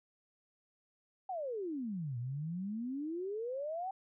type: exponential two-way sweep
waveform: sine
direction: down then up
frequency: 784 to 116.54 to 784 Hz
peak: -36 dBFS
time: 1.29-3.91 s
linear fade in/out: 5 ms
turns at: 2.18 s
effects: none